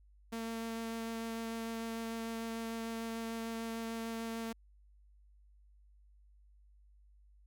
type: tone with vibrato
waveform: sawtooth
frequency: 227.4 Hz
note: A#3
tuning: 43 cents flat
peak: -34 dBFS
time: 0.32-4.53 s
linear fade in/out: 10 ms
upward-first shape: sine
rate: 6.7 Hz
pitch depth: 9 cents each way
effects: added 50 Hz sine -60 dBFS peak until 7.46 s